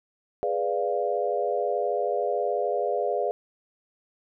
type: chord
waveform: sine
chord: G# diminished seventh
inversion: none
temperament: equal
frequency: 415.3 / 493.9 / 587.3 / 698.5 Hz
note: G#4 / B4 / D5 / F5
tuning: 0 / 0 / 0 / 0 cents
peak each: -29 dBFS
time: 0.43-3.31 s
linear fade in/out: 0 ms
effects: none